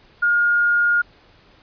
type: tone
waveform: sine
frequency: 1423 Hz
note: F6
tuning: 32 cents sharp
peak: -14 dBFS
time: 0.22-1.02 s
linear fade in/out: 10 ms
effects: pink hiss -52 dBFS RMS until 1.62 s + resampled to 11025 Hz